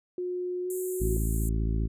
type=tone with pitch glide; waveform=sine; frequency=360 to 368.6 Hz; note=F#4 to F#4; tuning=-47 to -7 cents; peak=-29 dBFS; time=0.18-1.17 s; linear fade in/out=2 ms; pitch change=+40 cents; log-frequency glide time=0.63-0.72 s
type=high-pass noise; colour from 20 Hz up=pink; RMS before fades=-39 dBFS; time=0.7-1.49 s; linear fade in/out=2 ms; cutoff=7100 Hz; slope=96 dB/octave
type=harmonic tone; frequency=55 Hz; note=A1; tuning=in tune; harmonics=1 / 2 / 3 / 4 / 5 / 6 / 7; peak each=-26 / -32 / -36 / -38 / -40 / -42 / -43 dBFS; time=1-1.88 s; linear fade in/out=20 ms
effects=resampled to 32000 Hz